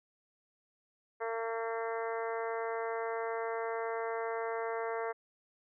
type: harmonic tone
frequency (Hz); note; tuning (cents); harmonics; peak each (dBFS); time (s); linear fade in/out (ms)
227.4; A#3; -43; 2 / 3 / 4 / 5 / 6 / 7 / 8 / 9; -36 / -40 / -42 / -44 / -46 / -47 / -48 / -49; 1.2-5.13; 20
effects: none